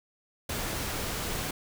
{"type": "noise", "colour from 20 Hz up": "pink", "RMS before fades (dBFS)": -33, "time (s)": [0.49, 1.51], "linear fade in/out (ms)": 5, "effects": []}